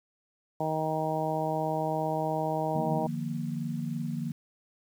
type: harmonic tone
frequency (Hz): 157.2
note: D#3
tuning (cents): +18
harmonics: 1 / 2 / 3 / 4 / 5 / 6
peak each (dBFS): -34 / -36 / -36 / -32 / -33 / -36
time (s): 0.6-3.07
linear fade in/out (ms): 5
type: chord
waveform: sine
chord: Eb suspended second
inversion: none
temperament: equal with one note detuned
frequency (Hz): 151.57 / 174.61 / 233.1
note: Eb3 / F3 / Bb3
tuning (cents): -45 / 0 / 0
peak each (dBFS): -34 / -36 / -34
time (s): 2.75-4.32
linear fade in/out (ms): 5
effects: 9-bit